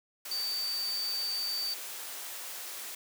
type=tone in noise; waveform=sine; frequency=4602 Hz; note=D8; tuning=36 cents flat; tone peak=-31 dBFS; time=0.31-1.74 s; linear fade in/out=5 ms; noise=white; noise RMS=-41 dBFS; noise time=0.25-2.95 s; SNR=+7 dB; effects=high-pass 400 Hz 12 dB/octave